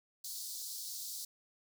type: high-pass noise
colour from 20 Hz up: pink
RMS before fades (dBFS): -43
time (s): 0.24-1.25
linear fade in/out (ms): 5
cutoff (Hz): 4100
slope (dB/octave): 48
effects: none